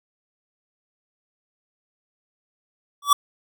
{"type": "tone with exponential growth", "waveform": "square", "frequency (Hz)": 1148, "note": "D6", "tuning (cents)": -40, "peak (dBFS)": -9, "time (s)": [3.02, 3.13], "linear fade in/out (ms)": 5, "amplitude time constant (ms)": 23, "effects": []}